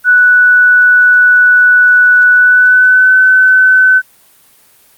sine tone with pitch glide, 1480 to 1515.5 Hz, F#6 to F#6, 0 to +41 cents, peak -3 dBFS, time 0.04-4.02 s, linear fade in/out 50 ms, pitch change +41 cents, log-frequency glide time 2.33-3.15 s, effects white hiss -46 dBFS RMS until 4.97 s + Opus 32 kbps

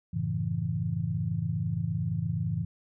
sine chord, F# minor seventh, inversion none, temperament equal, 92.5 / 110 / 138.59 / 164.81 Hz, F#2 / A2 / C#3 / E3, 0 / 0 / 0 / 0 cents, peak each -36 / -32 / -34 / -31 dBFS, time 0.13-2.65 s, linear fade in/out 10 ms, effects none

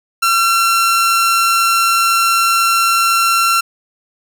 sawtooth tone with amplitude modulation, 1359 Hz, F6, 48 cents flat, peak -6 dBFS, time 0.22-3.61 s, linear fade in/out 10 ms, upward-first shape sine, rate 192 Hz, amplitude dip 25%, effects none

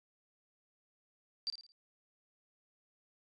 sine tone with echo, 4679 Hz, D8, 7 cents flat, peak -33 dBFS, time 1.47-1.5 s, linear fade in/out 0 ms, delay 55 ms, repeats 4, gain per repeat -8 dB, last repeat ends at 1.72 s, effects resampled to 22050 Hz

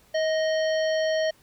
harmonic tone with a mistuned harmonic, 622.3 Hz, D#5, in tune, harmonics 1 / 3 / 5 / 7 / 9, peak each -22 / -32 / -36 / -39 / -41 dBFS, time 0.14-1.31 s, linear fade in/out 10 ms, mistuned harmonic 1, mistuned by +29 cents, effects pink hiss -59 dBFS RMS until 1.42 s

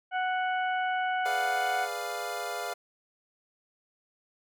harmonic tone, 740 Hz, F#5, in tune, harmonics 1 / 2 / 3 / 4, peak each -28 / -32 / -40 / -43 dBFS, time 0.11-1.88 s, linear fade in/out 50 ms
25% pulse chord, G# diminished seventh, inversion none, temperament equal, 415.3 / 493.9 / 587.3 / 698.5 Hz, G#4 / B4 / D5 / F5, 0 / 0 / 0 / 0 cents, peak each -37 / -36 / -37 / -31 dBFS, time 1.25-2.74 s, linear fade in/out 10 ms
effects none

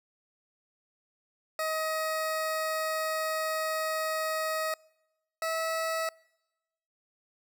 20% pulse tone pair in turn, 632 / 648.3 Hz, D#5 / E5, +27 / -29 cents, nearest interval unison, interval 44 cents, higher second, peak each -24 dBFS, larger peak neither, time 1.59-4.74 / 5.42-6.09 s, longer first, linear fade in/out 2 ms, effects noise-tail reverb RT60 1.0 s tail -26 dB re dry

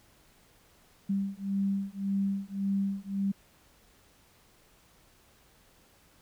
sine beating tone pair, 196 / 197.8 Hz, G3 / G3, 0 / +16 cents, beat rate 1.8 Hz, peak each -31 dBFS, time 1.09-3.32 s, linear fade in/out 10 ms, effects pink hiss -62 dBFS RMS until 6.21 s

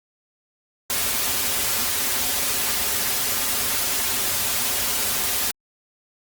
white noise with comb filter, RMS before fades -23 dBFS, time 0.9-5.51 s, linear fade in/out 0 ms, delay 6.2 ms, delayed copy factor -0.9, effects Opus 48 kbps

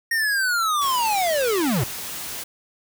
square linear sweep, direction down, 1864.7 to 102.9 Hz, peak -20 dBFS, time 0.11-1.84 s, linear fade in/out 5 ms
white noise, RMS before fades -32 dBFS, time 0.81-2.44 s, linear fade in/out 10 ms
effects none

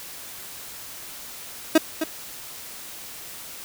30% pulse tone with echo, 318.1 Hz, D#4, 38 cents sharp, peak -9 dBFS, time 1.75-1.78 s, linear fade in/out 5 ms, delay 260 ms, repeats 1, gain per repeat -10 dB, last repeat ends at 2.04 s, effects white hiss -39 dBFS RMS until 3.64 s

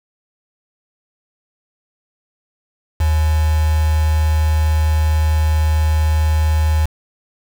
sine tone with quantisation, 77.78 Hz, D#2, in tune, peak -12 dBFS, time 3-6.86 s, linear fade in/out 5 ms, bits 4, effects none

